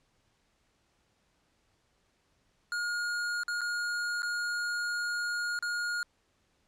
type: tone with dropouts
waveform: square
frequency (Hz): 1429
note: F6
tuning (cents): +39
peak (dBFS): -31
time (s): 2.72-6.03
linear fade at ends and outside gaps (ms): 1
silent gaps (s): 3.434-3.481 / 3.609-3.615 / 4.221-4.23 / 5.59-5.625
effects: pink hiss -72 dBFS RMS until 6.67 s + low-pass 8000 Hz 12 dB/octave